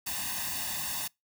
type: noise with comb filter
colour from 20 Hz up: white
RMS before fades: -34 dBFS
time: 0.06-1.08 s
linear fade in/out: 10 ms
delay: 1.1 ms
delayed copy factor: +0.9
effects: noise-tail reverb RT60 0.2 s tail -26 dB re dry + high-pass 60 Hz 12 dB/octave